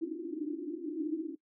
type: band-pass noise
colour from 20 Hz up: pink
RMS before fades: -37 dBFS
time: 0.01-1.36 s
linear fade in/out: 10 ms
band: 290 to 340 Hz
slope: 96 dB/octave
effects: noise-tail reverb RT60 0.1 s tail -20 dB re dry